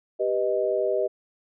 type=chord; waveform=sine; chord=G augmented; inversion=none; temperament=equal; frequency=392 / 493.9 / 622.3 Hz; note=G4 / B4 / D#5; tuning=0 / 0 / 0 cents; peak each=-26 / -27 / -25 dBFS; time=0.19-1.08 s; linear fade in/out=20 ms; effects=none